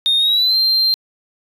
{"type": "tone with pitch glide", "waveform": "triangle", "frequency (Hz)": [3685, 4160], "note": ["A#7", "C8"], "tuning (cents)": [-21, -11], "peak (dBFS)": -10, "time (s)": [0.06, 0.94], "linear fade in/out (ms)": 0, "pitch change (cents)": 210, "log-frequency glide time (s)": [0.18, 0.57], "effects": ["tanh soft clip ceiling -7 dBFS"]}